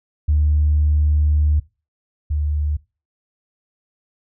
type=tone pair in turn; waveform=sine; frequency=75 / 74.52 Hz; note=D2 / D2; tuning=+37 / +26 cents; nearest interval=unison; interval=11 cents; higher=first; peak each=-12 / -17 dBFS; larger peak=first; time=0.28-1.6 / 2.3-2.77 s; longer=first; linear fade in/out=10 ms; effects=noise-tail reverb RT60 0.3 s tail -22 dB re dry + tanh soft clip ceiling -8 dBFS